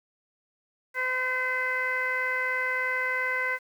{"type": "tone with low-pass filter", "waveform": "15% pulse", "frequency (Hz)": 511, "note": "C5", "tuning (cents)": -41, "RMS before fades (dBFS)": -28, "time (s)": [0.94, 3.59], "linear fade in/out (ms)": 50, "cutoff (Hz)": 1900, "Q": 8.4, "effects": ["9-bit"]}